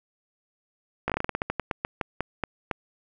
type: slowing click train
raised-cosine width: 0.5 ms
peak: -11 dBFS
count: 18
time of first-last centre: 1.08-2.712 s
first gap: 17 ms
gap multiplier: 1.19
effects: none